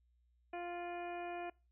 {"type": "harmonic tone with a mistuned harmonic", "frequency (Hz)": 349.2, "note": "F4", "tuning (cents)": 0, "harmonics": [1, 2, 3, 4, 5, 6, 7, 8], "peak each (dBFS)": [-45, -43, -55, -56, -55, -63, -52, -64], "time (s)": [0.53, 1.5], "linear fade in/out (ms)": 5, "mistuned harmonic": 8, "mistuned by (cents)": 75, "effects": ["noise-tail reverb RT60 0.3 s tail -24 dB re dry", "added 60 Hz sine -70 dBFS peak until 1.71 s"]}